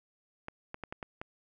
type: clicks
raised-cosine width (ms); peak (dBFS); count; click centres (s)
0.5; -24; 6; 0.484 / 0.744 / 0.837 / 0.925 / 1.028 / 1.215
effects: none